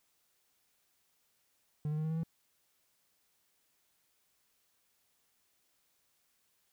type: tone with pitch steps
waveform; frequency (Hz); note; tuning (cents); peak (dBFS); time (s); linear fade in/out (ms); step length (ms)
triangle; 150 / 152.71 / 155.47 / 158.28 / 161.14 / 164.05; D3 / D#3 / D#3 / D#3 / E3 / E3; +37 / -32 / -1 / +30 / -39 / -8; -30; 1.85-2.234; 2; 64
effects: white hiss -75 dBFS RMS until 6.72 s